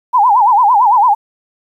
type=tone with vibrato; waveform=sine; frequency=904 Hz; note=A5; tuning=47 cents sharp; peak=-6 dBFS; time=0.13-1.15 s; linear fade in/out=20 ms; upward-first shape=sine; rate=8.9 Hz; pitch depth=210 cents each way; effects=8-bit